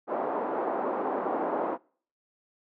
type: band-pass noise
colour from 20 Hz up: white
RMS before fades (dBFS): -30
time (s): 0.07-1.78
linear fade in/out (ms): 50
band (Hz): 270 to 940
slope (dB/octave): 24
effects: noise-tail reverb RT60 0.5 s tail -26 dB re dry